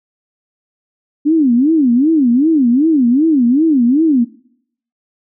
sine tone with vibrato, 277.2 Hz, C#4, in tune, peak -8 dBFS, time 1.25-4.25 s, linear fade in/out 20 ms, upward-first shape sine, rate 2.6 Hz, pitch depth 290 cents each way, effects noise-tail reverb RT60 0.7 s tail -22 dB re dry

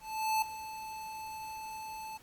square tone with ADSR envelope, 874 Hz, A5, 12 cents flat, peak -27 dBFS, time 0-2.18 s, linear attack 420 ms, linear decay 4 ms, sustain -14 dB, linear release 18 ms, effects pink hiss -60 dBFS RMS until 2.22 s + AAC 64 kbps

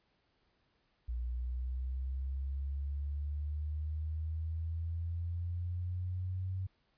sine linear sweep, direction up, 59.2 to 94.3 Hz, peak -34 dBFS, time 1.08-6.67 s, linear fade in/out 10 ms, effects pink hiss -75 dBFS RMS until 6.97 s + resampled to 11025 Hz

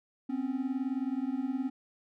triangle beating tone pair, 254.5 / 273.5 Hz, C4 / C#4, -48 / -23 cents, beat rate 19 Hz, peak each -31 dBFS, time 0.29-1.7 s, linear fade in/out 10 ms, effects none

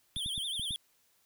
square tone with vibrato, 3357 Hz, G#7, 18 cents sharp, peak -34 dBFS, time 0.16-0.76 s, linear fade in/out 0 ms, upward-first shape triangle, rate 11 Hz, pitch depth 170 cents each way
clicks, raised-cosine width 5 ms, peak -31 dBFS, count 5, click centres 0.166 / 0.261 / 0.379 / 0.596 / 0.708 s
effects white hiss -70 dBFS RMS until 1.25 s

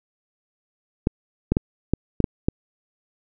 clicks, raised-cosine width 3 ms, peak -5 dBFS, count 7, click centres 1.071 / 1.52 / 1.569 / 1.936 / 2.203 / 2.242 / 2.485 s, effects none

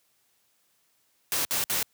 white noise bursts, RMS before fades -27 dBFS, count 3, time 1.32-1.828 s, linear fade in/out 0 ms, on 130 ms, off 59 ms, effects white hiss -69 dBFS RMS until 1.93 s + high-pass 80 Hz 12 dB/octave

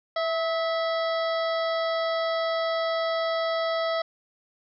harmonic tone with a mistuned harmonic, 658 Hz, E5, 3 cents flat, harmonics 1 / 2 / 3 / 5 / 6 / 7 / 8, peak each -25 / -31 / -35 / -39 / -41 / -42 / -43 dBFS, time 0.16-4.02 s, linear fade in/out 5 ms, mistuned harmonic 2, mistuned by -38 cents, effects none

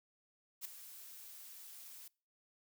blue noise with ADSR envelope, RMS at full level -41 dBFS, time 0.61-2.08 s, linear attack 40 ms, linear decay 8 ms, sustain -12 dB, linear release 4 ms, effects noise-tail reverb RT60 0.4 s tail -25 dB re dry

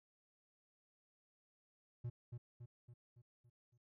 triangle tone with echo, 120 Hz, B2, 49 cents flat, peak -38 dBFS, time 2.04-2.1 s, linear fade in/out 10 ms, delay 280 ms, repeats 6, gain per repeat -5 dB, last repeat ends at 3.78 s, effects none

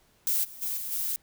violet noise with level steps, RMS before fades -26 / -45 / -31 / -35 / -30 dBFS, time 0.27-1.16 s, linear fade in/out 0 ms, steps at 0.43 / 0.61 / 0.76 / 0.91 s, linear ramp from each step 20 ms, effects pink hiss -64 dBFS RMS until 1.22 s

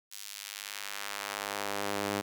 sawtooth tone with high-pass filter sweep, 101.2 Hz, G#2, 44 cents flat, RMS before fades -37 dBFS, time 0.11-2.22 s, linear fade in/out 20 ms, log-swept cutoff 4900 to 270 Hz, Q 0.71, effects none

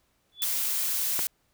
sine tone with exponential growth, 3447 Hz, A7, 36 cents flat, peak -25 dBFS, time 0.32-0.44 s, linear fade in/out 1 ms, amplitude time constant 24 ms
blue noise, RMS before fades -28 dBFS, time 0.42-1.27 s, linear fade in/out 0 ms
click, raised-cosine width 0.5 ms, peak -16 dBFS, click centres 1.192 s
effects pink hiss -70 dBFS RMS until 1.53 s

